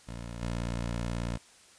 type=tone with level steps; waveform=15% pulse; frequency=58.4 Hz; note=A#1; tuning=4 cents sharp; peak=-32 / -25 dBFS; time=0.07-1.38 s; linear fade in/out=20 ms; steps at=0.41 s; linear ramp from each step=20 ms; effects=white hiss -57 dBFS RMS until 1.78 s + resampled to 22050 Hz